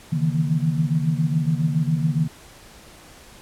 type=tone cluster; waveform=sine; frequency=139.3 / 156.9 / 164.1 / 235.4 Hz; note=C#3 / D#3 / E3 / A#3; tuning=+9 / +15 / -8 / +17 cents; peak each=-25 / -21 / -24 / -30 dBFS; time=0.12-2.28 s; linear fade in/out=10 ms; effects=pink hiss -46 dBFS RMS until 3.41 s + low-pass 12000 Hz 12 dB/octave